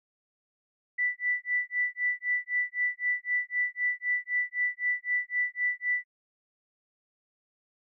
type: tone with tremolo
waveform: sine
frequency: 1975.5 Hz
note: B6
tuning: in tune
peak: -23 dBFS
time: 0.98-6.05 s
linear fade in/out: 10 ms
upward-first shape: sine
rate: 3.9 Hz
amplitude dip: 100%
effects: none